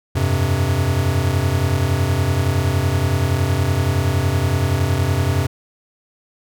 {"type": "chord", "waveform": "square", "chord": "F suspended second", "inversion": "none", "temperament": "equal", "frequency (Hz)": [87.31, 98, 130.81], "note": ["F2", "G2", "C3"], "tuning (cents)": [0, 0, 0], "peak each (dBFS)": -21, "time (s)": [0.15, 5.47], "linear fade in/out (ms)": 10, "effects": []}